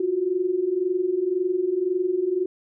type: tone pair together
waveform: sine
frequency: 348.1 / 370 Hz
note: F4 / F#4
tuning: -6 / 0 cents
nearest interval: minor second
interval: 106 cents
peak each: -26 / -22 dBFS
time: 0-2.46 s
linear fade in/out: 5 ms
effects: none